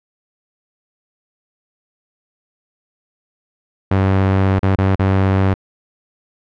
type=tone with dropouts; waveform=sawtooth; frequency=96.1 Hz; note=G2; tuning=34 cents flat; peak=-8 dBFS; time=3.91-5.54 s; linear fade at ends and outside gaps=5 ms; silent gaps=4.593-4.629 / 4.758-4.784 / 4.956-4.994 s; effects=low-pass 2000 Hz 12 dB/octave